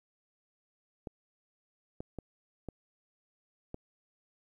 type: clicks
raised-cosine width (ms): 2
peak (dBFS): -26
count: 5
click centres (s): 1.072 / 2.005 / 2.187 / 2.687 / 3.744
effects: 11-bit